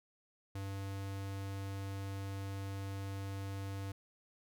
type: tone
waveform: square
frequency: 98 Hz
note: G2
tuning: in tune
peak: -40 dBFS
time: 0.55-3.92 s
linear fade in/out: 5 ms
effects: none